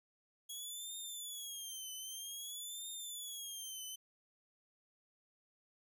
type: tone with vibrato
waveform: 15% pulse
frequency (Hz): 3321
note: G#7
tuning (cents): -1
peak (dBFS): -37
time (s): 0.49-3.96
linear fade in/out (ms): 10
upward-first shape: triangle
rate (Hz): 0.52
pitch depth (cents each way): 170
effects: none